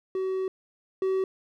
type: tone pair in turn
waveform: triangle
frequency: 378 / 380.1 Hz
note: F#4 / F#4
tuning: +37 / +47 cents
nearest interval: unison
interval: 10 cents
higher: second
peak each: -24 / -21 dBFS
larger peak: second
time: 0.15-0.48 / 1.02-1.24 s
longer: first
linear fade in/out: 2 ms
effects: none